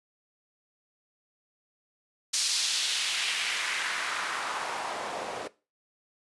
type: noise with band-pass filter sweep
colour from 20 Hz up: white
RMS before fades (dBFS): -31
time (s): 2.33-5.48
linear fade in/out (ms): 10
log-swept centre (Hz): 5300 to 520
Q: 1.5
effects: noise-tail reverb RT60 0.3 s tail -19 dB re dry + resampled to 24000 Hz